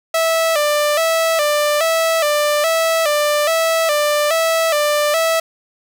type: tone with vibrato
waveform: sawtooth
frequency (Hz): 622.3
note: D#5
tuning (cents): 0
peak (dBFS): -10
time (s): 0.14-5.4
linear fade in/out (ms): 5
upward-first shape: square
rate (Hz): 1.2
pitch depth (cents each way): 85
effects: 7-bit